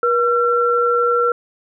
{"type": "tone pair together", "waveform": "sine", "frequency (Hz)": [479.9, 1356], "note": ["B4", "E6"], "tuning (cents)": [-50, 49], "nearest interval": "octave + tritone", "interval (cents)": 1799, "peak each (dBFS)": -16, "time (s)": [0.03, 1.32], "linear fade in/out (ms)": 2, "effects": []}